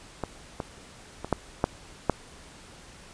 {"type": "clicks", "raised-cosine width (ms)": 1, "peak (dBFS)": [-15, -16, -19, -8, -7, -6], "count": 6, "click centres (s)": [0.237, 0.602, 1.246, 1.327, 1.641, 2.097], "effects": ["pink hiss -49 dBFS RMS until 3.13 s", "resampled to 22050 Hz"]}